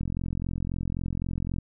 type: click train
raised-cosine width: 5 ms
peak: -18 dBFS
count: 70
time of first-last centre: 0.01-1.585 s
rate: 43.8 Hz
effects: none